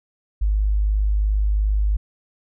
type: tone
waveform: sine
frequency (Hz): 51.4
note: G#1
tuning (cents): -17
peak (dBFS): -16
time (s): 0.41-1.97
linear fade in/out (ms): 10
effects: none